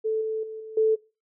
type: tone with level steps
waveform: sine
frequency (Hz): 439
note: A4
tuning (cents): -4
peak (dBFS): -22 / -25 / -33 / -36 / -17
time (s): 0.04-0.96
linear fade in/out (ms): 20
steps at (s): 0.21 / 0.43 / 0.6 / 0.77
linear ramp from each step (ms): 5
effects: noise-tail reverb RT60 0.3 s tail -21 dB re dry